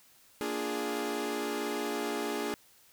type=chord; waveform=sawtooth; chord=Bb dominant seventh; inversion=none; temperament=equal; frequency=233.1 / 293.7 / 349.2 / 415.3 Hz; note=Bb3 / D4 / F4 / Ab4; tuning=0 / 0 / 0 / 0 cents; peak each=-36 / -33 / -36 / -31 dBFS; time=0.41-2.54 s; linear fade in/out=0 ms; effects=white hiss -61 dBFS RMS until 2.92 s